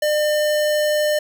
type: tone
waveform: square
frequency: 602 Hz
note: D5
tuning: 43 cents sharp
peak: -17 dBFS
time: 0.02-1.19 s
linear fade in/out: 5 ms
effects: none